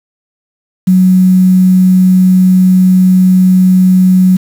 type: tone with quantisation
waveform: sine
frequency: 185 Hz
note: F#3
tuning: in tune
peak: -3 dBFS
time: 0.87-4.37 s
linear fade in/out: 10 ms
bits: 5
effects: none